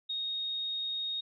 sine tone, 3729 Hz, A#7, in tune, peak -32 dBFS, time 0.09-1.21 s, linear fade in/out 10 ms, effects none

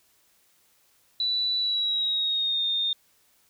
sine tone with pitch glide, 3961 to 3653 Hz, B7 to A#7, +4 to -36 cents, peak -23 dBFS, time 1.2-2.93 s, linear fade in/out 2 ms, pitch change -140 cents, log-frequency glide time 1.58-2.64 s, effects white hiss -64 dBFS RMS until 3.49 s

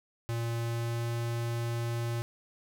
square tone with pitch glide, 116.54 to 117.35 Hz, A#2 to A#2, 0 to +12 cents, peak -31 dBFS, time 0.29-2.22 s, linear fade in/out 0 ms, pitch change +12 cents, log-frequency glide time 0.6-1.09 s, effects none

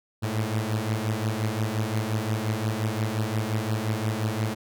sawtooth beating tone pair, 106.3 / 112 Hz, G#2 / A2, +41 / +31 cents, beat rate 5.7 Hz, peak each -24 dBFS, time 0.22-4.55 s, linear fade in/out 20 ms, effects none

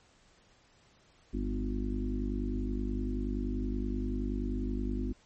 harmonic tone with a mistuned harmonic, 50.5 Hz, G#1, 48 cents flat, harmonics 1 / 2 / 4 / 5 / 6 / 7, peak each -33 / -42 / -40 / -36 / -42 / -42 dBFS, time 1.33-5.13 s, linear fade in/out 10 ms, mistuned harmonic 4, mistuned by +17 cents, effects pink hiss -64 dBFS RMS until 5.25 s + MP3 32 kbps

